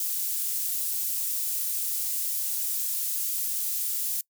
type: high-pass noise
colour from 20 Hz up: pink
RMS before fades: -29 dBFS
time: 0-4.21 s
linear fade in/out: 2 ms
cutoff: 11000 Hz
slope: 12 dB/octave
effects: noise-tail reverb RT60 0.1 s tail -24 dB re dry